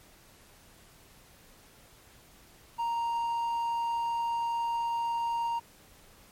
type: tone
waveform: triangle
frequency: 932.3 Hz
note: A#5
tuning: in tune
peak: -26 dBFS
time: 2.78-5.6 s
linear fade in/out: 20 ms
effects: pink hiss -57 dBFS RMS until 6.31 s + MP3 64 kbps